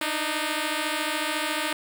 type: beating tone pair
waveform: 5% pulse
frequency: 300 / 314 Hz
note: D4 / D#4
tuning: +37 / +16 cents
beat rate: 14 Hz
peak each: -17 dBFS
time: 0.01-1.73 s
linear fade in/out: 2 ms
effects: none